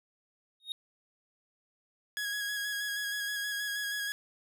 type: tone with exponential growth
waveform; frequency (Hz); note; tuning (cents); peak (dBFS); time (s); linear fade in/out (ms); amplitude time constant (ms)
triangle; 3729; A#7; 0; -28; 0.6-0.72; 1; 24
type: tone with vibrato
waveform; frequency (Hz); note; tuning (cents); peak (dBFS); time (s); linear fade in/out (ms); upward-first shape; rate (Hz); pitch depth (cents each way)
sawtooth; 1661.2; G#6; 0; -29; 2.17-4.12; 0; square; 6.3; 18
effects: none